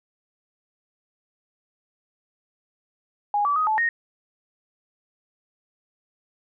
sine tone with pitch steps, 824 / 1153 / 1254 / 868 / 1859 Hz, G#5 / D6 / D#6 / A5 / A#6, -14 / -32 / +13 / -24 / -5 cents, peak -19 dBFS, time 3.34-3.89 s, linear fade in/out 2 ms, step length 110 ms, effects none

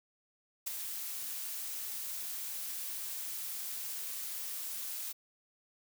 blue noise with ADSR envelope, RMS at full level -33 dBFS, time 0.66-5.13 s, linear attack 15 ms, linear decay 11 ms, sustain -7 dB, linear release 17 ms, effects none

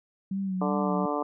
sine tone with vibrato, 190.3 Hz, F#3, 49 cents sharp, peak -27 dBFS, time 0.31-1.06 s, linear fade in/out 5 ms, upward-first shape sine, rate 2.7 Hz, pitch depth 51 cents each way
harmonic tone, 146.83 Hz, D3, in tune, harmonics 2 / 3 / 4 / 5 / 6 / 7 / 8, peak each -32 / -33 / -33 / -34 / -36 / -35 / -35 dBFS, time 0.61-1.23 s, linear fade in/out 5 ms
effects none

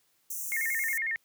white high-pass noise, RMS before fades -36 dBFS, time 0.3-0.98 s, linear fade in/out 5 ms, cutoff 5800 Hz, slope 96 dB/octave
sine tone with vibrato, 1975.5 Hz, B6, in tune, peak -28 dBFS, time 0.52-1.16 s, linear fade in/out 0 ms, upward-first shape square, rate 11 Hz, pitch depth 140 cents each way
effects white hiss -70 dBFS RMS until 1.24 s + high-pass 80 Hz 12 dB/octave

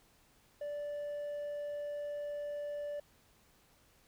sine tone with hard clipping, 584 Hz, D5, 10 cents flat, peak -38 dBFS, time 0.61-3 s, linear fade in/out 5 ms, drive 2 dB, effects pink hiss -67 dBFS RMS until 4.07 s

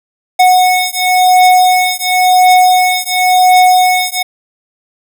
square beating tone pair, 734 / 734.94 Hz, F#5 / F#5, -14 / -12 cents, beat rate 0.94 Hz, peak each -10 dBFS, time 0.39-4.23 s, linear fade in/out 10 ms, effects none

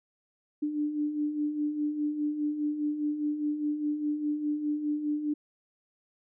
sine beating tone pair, 293.7 / 298.6 Hz, D4 / D4, 0 / +29 cents, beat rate 4.9 Hz, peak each -36 / -28 dBFS, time 0.62-5.34 s, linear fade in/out 10 ms, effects none

